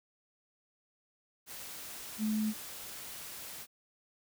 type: tone in noise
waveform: sine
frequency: 215.9 Hz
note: A3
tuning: 33 cents flat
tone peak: -29 dBFS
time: 2.18-2.54 s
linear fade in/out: 50 ms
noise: white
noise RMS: -45 dBFS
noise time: 1.46-3.67 s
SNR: +13 dB
effects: none